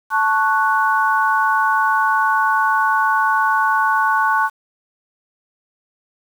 sine chord, F# minor, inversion first, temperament equal, 880 / 1108.7 / 1480 Hz, A5 / C#6 / F#6, 0 / 0 / 0 cents, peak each -18 dBFS, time 0.1-4.5 s, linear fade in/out 50 ms, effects 7-bit

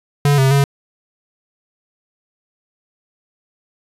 square tone with pitch steps, 143.4 / 133.9 / 139.9 Hz, D3 / C3 / C#3, -41 / +40 / +16 cents, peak -11 dBFS, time 0.25-0.64 s, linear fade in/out 2 ms, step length 130 ms, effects resampled to 32000 Hz

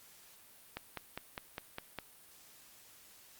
click train, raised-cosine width 0.3 ms, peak -23 dBFS, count 7, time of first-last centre 0.77-1.987 s, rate 4.93 Hz, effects white hiss -59 dBFS RMS until 3.39 s + Opus 48 kbps

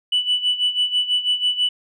sine tone with tremolo, 2969 Hz, F#7, 5 cents sharp, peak -13 dBFS, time 0.12-1.69 s, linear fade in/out 5 ms, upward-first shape sine, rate 6.1 Hz, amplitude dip 80%, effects tanh soft clip ceiling -12 dBFS

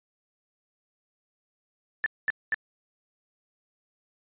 sine tone bursts, 1763 Hz, A6, 3 cents sharp, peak -22 dBFS, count 3, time 2.04-2.543 s, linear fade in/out 0 ms, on 21 ms, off 220 ms, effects resampled to 8000 Hz

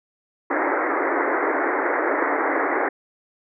pink band-pass noise, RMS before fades -22 dBFS, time 0.5-2.89 s, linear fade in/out 10 ms, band 280 to 2100 Hz, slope 96 dB/octave, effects none

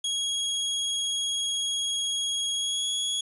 sawtooth tone with pitch glide, 3306 to 3346 Hz, G#7 to G#7, -9 to +12 cents, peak -23 dBFS, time 0.04-3.21 s, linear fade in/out 5 ms, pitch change +21 cents, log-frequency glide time 2.54-2.88 s, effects resampled to 24000 Hz + 10-bit

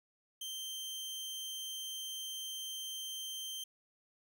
sawtooth tone, 3136 Hz, G7, in tune, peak -37 dBFS, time 0.41-3.64 s, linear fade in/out 5 ms, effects none

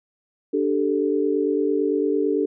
sine chord, D suspended fourth, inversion none, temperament just, 293.7 / 391.6 / 440.5 Hz, D4 / G4 / A4, 0 / -2 / +2 cents, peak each -23 dBFS, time 0.53-2.46 s, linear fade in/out 10 ms, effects none

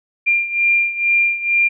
sine beating tone pair, 2390 / 2392.2 Hz, D7 / D7, +30 / +31 cents, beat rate 2.2 Hz, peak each -15 / -19 dBFS, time 0.26-1.69 s, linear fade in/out 20 ms, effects none

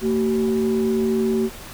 sine tone pair together, 226.3 / 381.2 Hz, A3 / G4, +49 / -48 cents, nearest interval major sixth, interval 903 cents, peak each -19 dBFS, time 0.01-1.5 s, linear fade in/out 50 ms, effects tanh soft clip ceiling -12 dBFS + pink hiss -38 dBFS RMS until 1.73 s

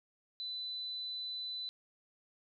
sine tone, 4000 Hz, B7, 21 cents sharp, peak -38 dBFS, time 0.4-1.69 s, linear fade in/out 0 ms, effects none

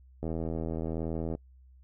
click train, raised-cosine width 2 ms, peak -21 dBFS, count 92, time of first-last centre 0.23-1.351 s, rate 81.2 Hz, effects noise-tail reverb RT60 0.1 s tail -25 dB re dry + added 64 Hz sine -53 dBFS peak until 1.83 s

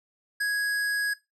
square tone, 1661.2 Hz, G#6, in tune, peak -25 dBFS, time 0.4-1.14 s, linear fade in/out 10 ms, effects noise-tail reverb RT60 0.2 s tail -18 dB re dry + low-pass 12000 Hz 12 dB/octave

